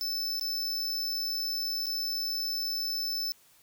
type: tone with dropouts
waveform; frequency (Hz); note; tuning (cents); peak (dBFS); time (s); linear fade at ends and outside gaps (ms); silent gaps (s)
square; 5274; E8; 0; -30; 0.01-3.32; 0; 0.396-0.411 / 1.859-1.867
effects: white hiss -61 dBFS RMS until 3.62 s